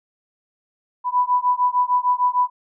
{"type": "beating tone pair", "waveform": "sine", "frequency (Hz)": [987.8, 994.4], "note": ["B5", "B5"], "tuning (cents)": [0, 12], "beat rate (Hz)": 6.6, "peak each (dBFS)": -19, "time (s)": [1.04, 2.5], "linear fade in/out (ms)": 50, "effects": []}